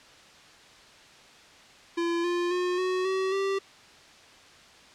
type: tone with pitch steps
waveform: square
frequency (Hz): 340 / 349.6 / 359.4 / 369.5 / 379.9 / 390.6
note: F4 / F4 / F4 / F#4 / F#4 / G4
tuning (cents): -46 / +2 / +50 / -2 / +46 / -6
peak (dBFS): -26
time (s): 1.97-3.59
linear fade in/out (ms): 10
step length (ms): 270
effects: white hiss -52 dBFS RMS until 4.94 s + low-pass 5000 Hz 12 dB/octave